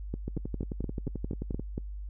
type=two click trains; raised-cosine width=3 ms; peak=-20 / -21 dBFS; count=8 / 16; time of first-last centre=0.14-1.779 / 0.28-1.596 s; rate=4.27 / 11.4 Hz; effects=noise-tail reverb RT60 0.1 s tail -25 dB re dry + added 50 Hz sine -36 dBFS peak until 2.09 s